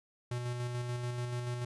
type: tone with tremolo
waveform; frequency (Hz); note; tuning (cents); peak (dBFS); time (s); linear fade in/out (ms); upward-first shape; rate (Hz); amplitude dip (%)
square; 122; B2; -21; -34; 0.31-1.65; 5; square; 6.9; 30
effects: resampled to 24000 Hz + 12-bit

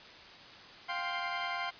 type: chord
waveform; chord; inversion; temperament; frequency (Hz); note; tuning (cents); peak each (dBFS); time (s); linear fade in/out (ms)
20% pulse; F suspended second; none; equal with one note detuned; 701.3 / 784 / 1046.5; F5 / G5 / C6; +7 / 0 / 0; -33 / -35 / -32; 0.88-1.71; 20
effects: white hiss -51 dBFS RMS until 1.79 s + resampled to 11025 Hz

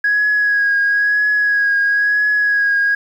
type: tone with vibrato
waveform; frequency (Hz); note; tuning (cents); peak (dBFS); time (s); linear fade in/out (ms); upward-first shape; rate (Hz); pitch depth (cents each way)
sine; 1660; G#6; -1; -11; 0.04-2.95; 5; triangle; 1; 31
effects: tanh soft clip ceiling -8 dBFS + 8-bit

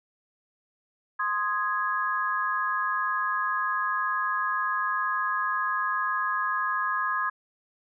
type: chord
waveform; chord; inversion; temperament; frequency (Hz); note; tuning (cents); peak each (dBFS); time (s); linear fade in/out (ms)
sine; Ab major; first; equal; 1046.5 / 1244.5 / 1661.2; C6 / Eb6 / Ab6; 0 / 0 / 0; -29; 1.19-7.3; 10
effects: none

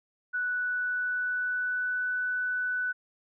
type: tone with pitch glide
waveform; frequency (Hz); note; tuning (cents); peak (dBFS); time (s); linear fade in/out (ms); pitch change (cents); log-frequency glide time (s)
sine; 1480 to 1492.9; F#6 to F#6; 0 to +15; -27; 0.33-2.93; 20; +15; 0.5-2.09
effects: none

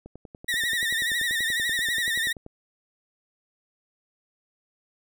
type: click train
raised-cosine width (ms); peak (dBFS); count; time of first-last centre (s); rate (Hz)
2; -28; 26; 0.06-2.464; 10.4
type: tone with vibrato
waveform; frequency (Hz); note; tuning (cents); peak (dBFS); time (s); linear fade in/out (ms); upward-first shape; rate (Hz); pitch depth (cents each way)
30% pulse; 1864.7; A#6; 0; -21; 0.48-2.33; 10; sine; 12; 78
effects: none

